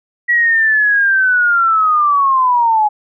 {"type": "linear sweep", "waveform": "sine", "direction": "down", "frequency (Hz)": [1932, 830], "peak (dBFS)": -9, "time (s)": [0.28, 2.89], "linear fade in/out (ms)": 20, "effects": []}